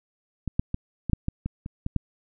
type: clicks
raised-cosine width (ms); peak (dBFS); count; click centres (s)
5; -16 / -9 / -14 / -15 / -7 / -13 / -16 / -22 / -16 / -11; 10; 0.477 / 0.595 / 0.744 / 1.097 / 1.133 / 1.284 / 1.46 / 1.661 / 1.864 / 1.963
effects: none